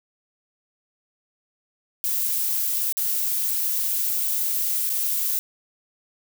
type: noise with dropouts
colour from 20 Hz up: violet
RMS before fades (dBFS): -24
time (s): 2.04-5.39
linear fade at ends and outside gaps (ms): 0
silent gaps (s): 2.925-2.97 / 4.893-4.901
effects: none